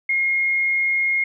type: tone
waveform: sine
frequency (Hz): 2145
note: C7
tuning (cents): +42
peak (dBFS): -17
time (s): 0.09-1.24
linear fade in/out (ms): 5
effects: none